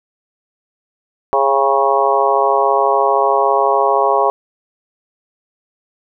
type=harmonic tone with a mistuned harmonic; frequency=137.5 Hz; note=C#3; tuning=14 cents flat; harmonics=3 / 4 / 5 / 6 / 7 / 8; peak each=-18 / -18 / -18 / -18 / -18 / -18 dBFS; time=1.33-4.3 s; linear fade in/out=0 ms; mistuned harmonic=6; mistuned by=-29 cents; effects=none